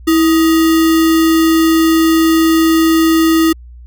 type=tone with sample-and-hold; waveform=sine; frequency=325.3 Hz; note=E4; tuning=23 cents flat; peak=-7 dBFS; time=0.07-3.53 s; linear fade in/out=10 ms; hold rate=1575 Hz; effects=added 60 Hz sine -32 dBFS peak until 3.86 s